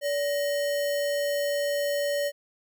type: tone with sample-and-hold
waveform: sine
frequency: 574 Hz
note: D5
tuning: 40 cents flat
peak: -24 dBFS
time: 0.01-2.32 s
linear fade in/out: 50 ms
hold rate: 2450 Hz
effects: none